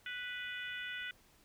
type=harmonic tone; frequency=493.8 Hz; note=B4; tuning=in tune; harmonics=3 / 4 / 5 / 6 / 7; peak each=-43 / -45 / -48 / -48 / -51 dBFS; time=0.06-1.11 s; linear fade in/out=2 ms; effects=pink hiss -66 dBFS RMS until 1.44 s